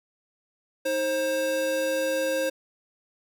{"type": "tone pair together", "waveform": "square", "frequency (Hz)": [314.9, 531.6], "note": ["D#4", "C5"], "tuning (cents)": [21, 27], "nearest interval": "major sixth", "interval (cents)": 906, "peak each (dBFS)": [-34, -25], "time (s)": [0.85, 2.5], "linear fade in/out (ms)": 10, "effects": []}